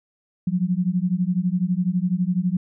sine beating tone pair, 174.6 / 186.6 Hz, F3 / F#3, 0 / +15 cents, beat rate 12 Hz, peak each -22 dBFS, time 0.47-2.57 s, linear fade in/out 5 ms, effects none

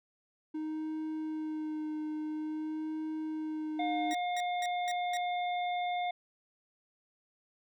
triangle tone with vibrato, 310 Hz, D#4, 6 cents flat, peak -32 dBFS, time 0.54-4.14 s, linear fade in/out 10 ms, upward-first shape sine, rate 0.49 Hz, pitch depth 17 cents each way
harmonic tone, 713 Hz, F5, 36 cents sharp, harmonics 1 / 3 / 5, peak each -31 / -41 / -45 dBFS, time 3.79-6.11 s, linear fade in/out 5 ms
15% pulse tone bursts, 1900 Hz, A#6, 33 cents sharp, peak -33 dBFS, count 5, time 4.11-5.17 s, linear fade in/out 0 ms, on 36 ms, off 220 ms
effects none

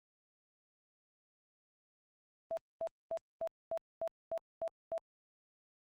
sine tone bursts, 660 Hz, E5, 2 cents sharp, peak -34 dBFS, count 9, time 2.51-4.979 s, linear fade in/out 0 ms, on 61 ms, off 240 ms, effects Opus 24 kbps

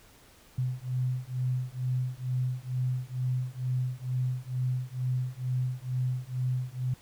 sine beating tone pair, 125.9 / 128.1 Hz, B2 / C3, +34 / -36 cents, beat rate 2.2 Hz, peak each -31 dBFS, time 0.58-6.94 s, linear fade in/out 5 ms, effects pink hiss -57 dBFS RMS until 7.01 s

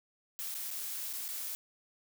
blue noise with dropouts, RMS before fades -39 dBFS, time 0.39-1.55 s, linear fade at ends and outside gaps 0 ms, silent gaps 0.543-0.55 / 0.705-0.711 / 1.13-1.135 / 1.281-1.288 s, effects none

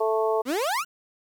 harmonic tone, 220 Hz, A3, in tune, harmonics 2 / 3 / 4 / 5, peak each -23 / -27 / -29 / -31 dBFS, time 0-0.42 s, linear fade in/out 10 ms
30% pulse exponential sweep, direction up, 230 to 1492 Hz, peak -21 dBFS, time 0.45-0.85 s, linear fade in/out 50 ms
effects 9-bit

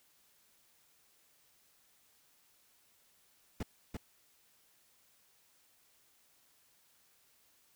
brown noise with echo, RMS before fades -36 dBFS, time 3.6-3.63 s, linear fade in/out 5 ms, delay 340 ms, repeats 1, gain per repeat -3 dB, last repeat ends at 3.97 s, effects white hiss -69 dBFS RMS until 7.75 s

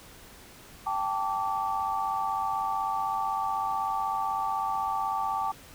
sine chord, G suspended second, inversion none, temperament equal with one note detuned, 784 / 880 / 1159.2 Hz, G5 / A5 / D6, 0 / 0 / -23 cents, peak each -31 dBFS, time 0.86-5.52 s, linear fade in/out 10 ms, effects pink hiss -50 dBFS RMS until 5.74 s

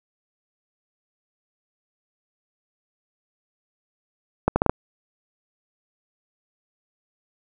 accelerating click train, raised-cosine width 1 ms, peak -3 dBFS, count 5, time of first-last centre 4.48-4.695 s, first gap 80 ms, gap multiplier 0.74, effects none

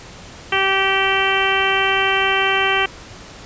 harmonic tone, 387.5 Hz, G4, 20 cents flat, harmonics 1 / 2 / 3 / 4 / 5 / 6 / 7 / 8, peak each -23 / -23 / -23 / -23 / -23 / -23 / -23 / -23 dBFS, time 0.52-2.86 s, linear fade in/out 5 ms, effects pink hiss -38 dBFS RMS until 3.45 s + resampled to 16000 Hz

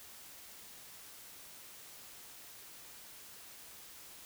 silence, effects white hiss -53 dBFS RMS until 4.25 s

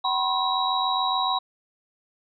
sine tone cluster, 757 / 982 / 1069 / 3865 Hz, F#5 / B5 / C6 / B7, +39 / -10 / +37 / -38 cents, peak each -27 dBFS, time 0.04-1.39 s, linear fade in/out 10 ms, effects none

